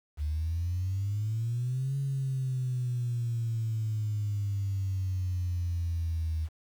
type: exponential two-way sweep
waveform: sine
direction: up then down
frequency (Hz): 72.9 to 138.59 to 78.4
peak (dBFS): -27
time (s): 0.17-6.49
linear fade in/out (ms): 50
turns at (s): 1.97
effects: tanh soft clip ceiling -23 dBFS + 9-bit